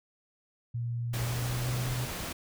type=tone with pitch glide; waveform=sine; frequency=118.4 to 124.14 Hz; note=A#2 to B2; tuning=+27 to +9 cents; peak=-30 dBFS; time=0.74-2.06 s; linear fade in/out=10 ms; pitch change=+82 cents; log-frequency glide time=1.06-1.71 s
type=noise; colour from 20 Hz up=pink; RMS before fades=-37 dBFS; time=1.13-2.33 s; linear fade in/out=10 ms
effects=none